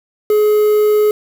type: tone with quantisation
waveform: triangle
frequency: 422.8 Hz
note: G#4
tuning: 31 cents sharp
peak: -7 dBFS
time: 0.3-1.11 s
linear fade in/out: 2 ms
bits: 5
effects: none